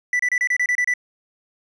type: tone bursts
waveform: triangle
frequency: 1975.5 Hz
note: B6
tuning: in tune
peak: -15 dBFS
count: 9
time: 0.13-0.938 s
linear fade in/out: 2 ms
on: 64 ms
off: 29 ms
effects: resampled to 22050 Hz